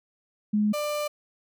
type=tone pair in turn; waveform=sine / 35% pulse; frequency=210 / 594 Hz; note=G#3 / D5; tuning=+19 / +20 cents; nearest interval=octave + tritone; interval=1801 cents; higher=second; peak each=-20 / -25 dBFS; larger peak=first; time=0.53-0.73 / 0.73-1.08 s; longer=second; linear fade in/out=10 ms; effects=none